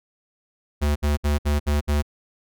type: tone bursts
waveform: square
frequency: 73.42 Hz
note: D2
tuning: in tune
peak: -19 dBFS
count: 6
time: 0.81-2.025 s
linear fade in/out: 20 ms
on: 150 ms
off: 63 ms
effects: none